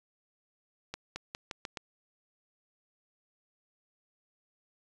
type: accelerating click train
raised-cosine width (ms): 0.2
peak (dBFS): -20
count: 6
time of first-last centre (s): 0.94-1.772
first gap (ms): 220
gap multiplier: 0.86
effects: resampled to 24000 Hz